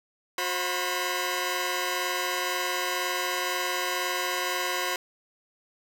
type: tone cluster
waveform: 10% pulse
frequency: 362 / 532 / 987 Hz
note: F#4 / C5 / B5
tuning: -38 / +29 / -1 cents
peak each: -23 dBFS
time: 0.38-4.96 s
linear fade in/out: 2 ms
effects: none